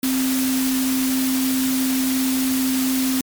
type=tone in noise; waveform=sine; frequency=261.6 Hz; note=C4; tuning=in tune; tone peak=-18 dBFS; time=0.03-3.21 s; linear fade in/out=2 ms; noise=white; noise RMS=-26 dBFS; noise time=0.03-3.21 s; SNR=+5 dB; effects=MP3 96 kbps